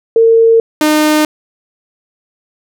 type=tone pair in turn; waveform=sine / sawtooth; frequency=455.1 / 305.1 Hz; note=A#4 / D#4; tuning=-42 / -34 cents; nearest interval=perfect fifth; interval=692 cents; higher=first; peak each=-4 dBFS; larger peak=neither; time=0.16-0.6 / 0.81-1.25 s; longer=neither; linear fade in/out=2 ms; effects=none